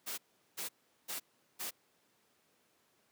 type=noise bursts; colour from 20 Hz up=white; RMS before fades=-40 dBFS; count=4; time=0.06-1.71 s; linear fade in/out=20 ms; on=120 ms; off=390 ms; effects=pink hiss -72 dBFS RMS until 3.11 s + high-pass 200 Hz 12 dB/octave